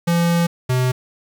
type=tone pair in turn; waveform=square; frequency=170.6 / 127.25 Hz; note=F3 / C3; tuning=-40 / -48 cents; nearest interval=perfect fourth; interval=508 cents; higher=first; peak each=-15 / -16 dBFS; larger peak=first; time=0.07-0.47 / 0.69-0.92 s; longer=first; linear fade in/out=10 ms; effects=8-bit